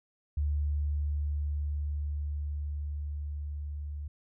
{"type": "tone with level ramp", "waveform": "sine", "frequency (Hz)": 73.42, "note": "D2", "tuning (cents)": 0, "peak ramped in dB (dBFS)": [-26, -35], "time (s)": [0.37, 4.08], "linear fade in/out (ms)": 5, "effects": []}